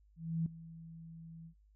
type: tone with ADSR envelope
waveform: sine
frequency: 163.9 Hz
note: E3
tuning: 10 cents flat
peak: -30 dBFS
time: 0.16-1.54 s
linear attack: 300 ms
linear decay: 3 ms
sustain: -18 dB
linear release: 81 ms
effects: noise-tail reverb RT60 0.2 s tail -23 dB re dry + added 51 Hz sine -63 dBFS peak until 1.75 s